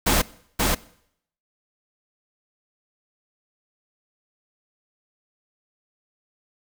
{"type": "noise with echo", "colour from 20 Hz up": "pink", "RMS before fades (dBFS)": -19, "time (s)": [0.06, 0.22], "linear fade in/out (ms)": 10, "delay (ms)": 530, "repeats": 1, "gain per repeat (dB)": -2, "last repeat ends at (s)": 0.75, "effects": ["noise-tail reverb RT60 0.7 s tail -21 dB re dry"]}